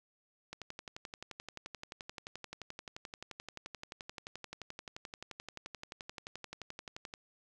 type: click train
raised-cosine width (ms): 0.2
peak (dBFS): -26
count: 77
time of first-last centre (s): 0.53-7.139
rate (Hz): 11.5
effects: none